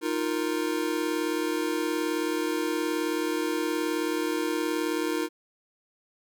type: chord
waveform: square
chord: Eb suspended second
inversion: none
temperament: just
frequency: 311.1 / 350 / 466.7 Hz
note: Eb4 / F4 / Bb4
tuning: 0 / +4 / +2 cents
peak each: -30 / -31 / -33 dBFS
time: 0.01-5.29 s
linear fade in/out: 50 ms
effects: none